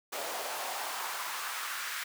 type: noise with high-pass filter sweep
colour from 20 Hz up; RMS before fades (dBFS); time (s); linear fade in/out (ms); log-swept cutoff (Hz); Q
pink; -37; 0.12-2.04; 10; 570 to 1600; 2.2
effects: none